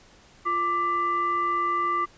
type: tone with frequency modulation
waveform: sine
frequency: 1174.7 Hz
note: D6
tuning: in tune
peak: -22 dBFS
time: 0.45-2.06 s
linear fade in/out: 20 ms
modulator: 826 Hz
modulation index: 0.52
effects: pink hiss -54 dBFS RMS until 2.17 s + resampled to 16000 Hz